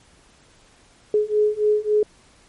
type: beating tone pair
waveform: sine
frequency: 420.5 / 424.1 Hz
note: G#4 / G#4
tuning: +22 / +36 cents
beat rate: 3.6 Hz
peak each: -20 / -19 dBFS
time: 1.14-2.03 s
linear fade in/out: 2 ms
effects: pink hiss -54 dBFS RMS until 2.48 s + MP3 48 kbps